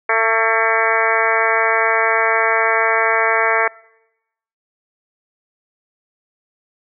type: harmonic tone with a mistuned harmonic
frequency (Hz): 224.2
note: A3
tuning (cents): +33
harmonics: 2 / 3 / 4 / 5 / 6 / 7 / 8 / 9 / 10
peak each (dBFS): -22 / -22 / -22 / -22 / -22 / -22 / -22 / -22 / -22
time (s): 0.09-3.68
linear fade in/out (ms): 5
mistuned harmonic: 7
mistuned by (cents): +35
effects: noise-tail reverb RT60 0.9 s tail -24 dB re dry